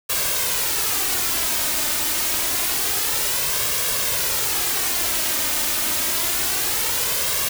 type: noise with flanger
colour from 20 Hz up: white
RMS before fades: -22 dBFS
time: 0.09-7.49 s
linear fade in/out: 10 ms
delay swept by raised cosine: 1.8 to 3.3 ms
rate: 0.27 Hz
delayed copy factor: +0.5
effects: none